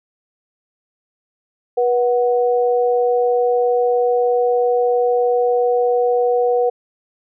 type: tone pair together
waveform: sine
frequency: 486.1 / 739 Hz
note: B4 / F#5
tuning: -28 / -2 cents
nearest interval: perfect fifth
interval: 726 cents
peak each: -14 / -20 dBFS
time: 1.77-6.7 s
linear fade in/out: 10 ms
effects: none